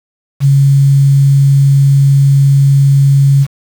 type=tone with quantisation; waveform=sine; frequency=138.59 Hz; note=C#3; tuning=in tune; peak=-4 dBFS; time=0.4-3.47 s; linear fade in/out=50 ms; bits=5; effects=none